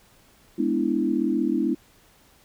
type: chord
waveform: sine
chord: E dominant seventh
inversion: first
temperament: equal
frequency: 207.7 / 246.9 / 293.7 / 329.6 Hz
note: G#3 / B3 / D4 / E4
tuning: 0 / 0 / 0 / 0 cents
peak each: -28 / -26 / -26 / -25 dBFS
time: 0.58-1.75 s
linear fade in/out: 10 ms
effects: pink hiss -57 dBFS RMS until 2.44 s